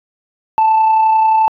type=tone with amplitude modulation; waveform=sine; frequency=880 Hz; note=A5; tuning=in tune; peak=-5 dBFS; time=0.58-1.48 s; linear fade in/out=0 ms; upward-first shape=sine; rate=31.4 Hz; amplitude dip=35%; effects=tanh soft clip ceiling -6 dBFS